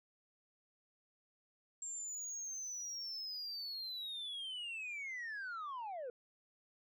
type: linear sweep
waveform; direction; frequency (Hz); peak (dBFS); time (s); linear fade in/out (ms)
sine; down; 7459 to 466.2; -39; 1.82-6.1; 2
effects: tanh soft clip ceiling -40 dBFS